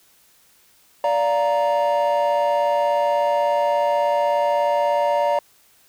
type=chord; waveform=triangle; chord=Bb major; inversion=first; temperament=just; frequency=582.7 / 699.2 / 932.3 Hz; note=D5 / F5 / Bb5; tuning=-14 / +2 / 0 cents; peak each=-17 / -21 / -19 dBFS; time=1.04-5.39 s; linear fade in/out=2 ms; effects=tanh soft clip ceiling -8 dBFS + white hiss -56 dBFS RMS until 5.88 s